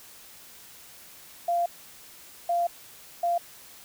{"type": "tone bursts at uneven times", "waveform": "sine", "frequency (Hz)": 692, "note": "F5", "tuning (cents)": -16, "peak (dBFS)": -22, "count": 3, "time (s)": [[1.48, 1.66], [2.49, 2.67], [3.23, 3.38]], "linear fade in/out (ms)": 5, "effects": ["white hiss -49 dBFS RMS until 3.84 s"]}